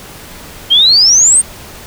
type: exponential sweep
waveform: sine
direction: up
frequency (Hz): 3106 to 8890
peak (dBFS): -4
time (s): 0.7-1.42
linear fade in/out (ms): 20
effects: pink hiss -32 dBFS RMS until 1.86 s